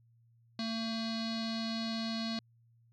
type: tone with low-pass filter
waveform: square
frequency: 225.5 Hz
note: A3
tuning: 43 cents sharp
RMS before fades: -36 dBFS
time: 0.59-2.39 s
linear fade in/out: 2 ms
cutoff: 4300 Hz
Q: 8.5
effects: added 116 Hz sine -63 dBFS peak until 2.92 s